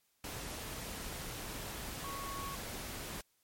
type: tone in noise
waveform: sine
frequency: 1108.7 Hz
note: C#6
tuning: in tune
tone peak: -42 dBFS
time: 2.04-2.55 s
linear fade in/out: 2 ms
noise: pink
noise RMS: -43 dBFS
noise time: 0.24-3.21 s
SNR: -2 dB
effects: white hiss -75 dBFS RMS until 3.43 s + MP3 64 kbps